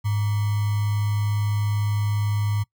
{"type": "tone with sample-and-hold", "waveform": "sine", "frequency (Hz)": 103.83, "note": "G#2", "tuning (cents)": 0, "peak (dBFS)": -20, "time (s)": [0.04, 2.64], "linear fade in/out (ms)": 20, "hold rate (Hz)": 1050, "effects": ["noise-tail reverb RT60 0.1 s tail -22 dB re dry"]}